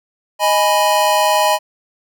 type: chord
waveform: square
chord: G# minor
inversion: second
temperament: equal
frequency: 622.3 / 830.6 / 987.8 Hz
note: D#5 / G#5 / B5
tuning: 0 / 0 / 0 cents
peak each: -17 dBFS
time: 0.39-1.59 s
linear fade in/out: 50 ms
effects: none